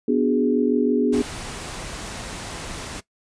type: chord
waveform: sine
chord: G# half-diminished seventh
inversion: first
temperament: equal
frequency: 246.9 / 293.7 / 370 / 415.3 Hz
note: B3 / D4 / F#4 / G#4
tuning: 0 / 0 / 0 / 0 cents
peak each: -20 / -22 / -26 / -22 dBFS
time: 0.08-1.22 s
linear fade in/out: 5 ms
type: noise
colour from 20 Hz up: pink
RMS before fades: -33 dBFS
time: 1.12-3.01 s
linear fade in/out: 20 ms
effects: noise-tail reverb RT60 0.1 s tail -18 dB re dry + resampled to 22050 Hz